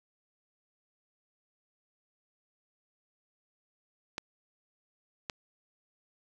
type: clicks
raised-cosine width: 0.2 ms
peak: -17 dBFS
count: 2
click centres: 4.181 / 5.298 s
effects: none